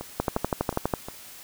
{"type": "two click trains", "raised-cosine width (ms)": 1, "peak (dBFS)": [-9, -20], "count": [10, 4], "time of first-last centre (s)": [[0.2, 0.938], [0.01, 1.085]], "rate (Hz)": [12.2, 2.79], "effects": ["white hiss -45 dBFS RMS until 1.43 s"]}